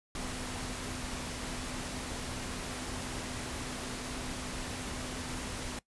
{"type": "tone in noise", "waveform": "sine", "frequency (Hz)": 252, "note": "B3", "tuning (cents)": 35, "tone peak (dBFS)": -45, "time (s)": [0.15, 5.79], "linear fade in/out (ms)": 2, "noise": "pink", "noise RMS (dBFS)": -39, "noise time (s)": [0.15, 5.79], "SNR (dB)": -9, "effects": ["noise-tail reverb RT60 0.1 s tail -20 dB re dry", "resampled to 24000 Hz"]}